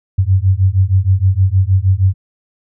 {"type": "beating tone pair", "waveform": "sine", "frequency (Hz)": [92, 98.4], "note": ["F#2", "G2"], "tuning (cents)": [-9, 7], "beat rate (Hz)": 6.4, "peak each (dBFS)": -12, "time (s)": [0.18, 2.14], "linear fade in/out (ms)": 10, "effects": []}